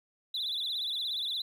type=tone with vibrato; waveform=sine; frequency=3712 Hz; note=A#7; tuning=8 cents flat; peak=-29 dBFS; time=0.34-1.42 s; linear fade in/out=5 ms; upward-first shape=sine; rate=17 Hz; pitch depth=150 cents each way; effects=tanh soft clip ceiling -29 dBFS + 10-bit